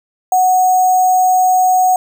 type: tone with sample-and-hold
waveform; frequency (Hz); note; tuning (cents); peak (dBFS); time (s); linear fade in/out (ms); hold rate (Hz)
sine; 740; F#5; 0; -8; 0.32-1.96; 2; 7350
effects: none